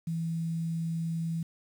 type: tone with quantisation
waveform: sine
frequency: 164.81 Hz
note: E3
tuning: in tune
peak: -29 dBFS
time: 0.07-1.43 s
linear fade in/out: 5 ms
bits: 9
effects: none